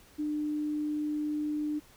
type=tone; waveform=sine; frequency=300 Hz; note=D4; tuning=37 cents sharp; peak=-29 dBFS; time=0.18-1.8 s; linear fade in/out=20 ms; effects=pink hiss -58 dBFS RMS until 1.96 s